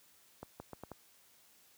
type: accelerating click train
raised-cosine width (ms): 1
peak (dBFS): -30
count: 5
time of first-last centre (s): 0.43-0.917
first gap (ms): 170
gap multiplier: 0.78
effects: white hiss -65 dBFS RMS until 1.77 s + high-pass 60 Hz 12 dB/octave